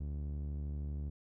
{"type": "tone with low-pass filter", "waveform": "sawtooth", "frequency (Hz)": 72.7, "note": "D2", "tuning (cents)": -17, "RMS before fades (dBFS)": -39, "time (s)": [0, 1.1], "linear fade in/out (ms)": 10, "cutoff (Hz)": 220, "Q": 0.53, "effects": []}